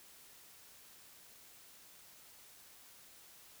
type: silence
effects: white hiss -59 dBFS RMS until 3.6 s